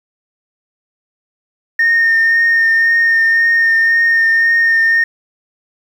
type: tone with vibrato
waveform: sine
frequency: 1831 Hz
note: A#6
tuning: 32 cents flat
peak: -7 dBFS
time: 1.79-5.04 s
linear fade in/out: 5 ms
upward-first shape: triangle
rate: 1.9 Hz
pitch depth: 16 cents each way
effects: tanh soft clip ceiling -6 dBFS + 7-bit